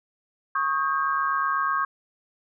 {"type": "tone cluster", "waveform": "sine", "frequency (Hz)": [1102, 1250, 1599], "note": ["C#6", "D#6", "G6"], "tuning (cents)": [-11, 8, 34], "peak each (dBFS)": [-24, -28, -28], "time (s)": [0.55, 1.85], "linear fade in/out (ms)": 5, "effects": []}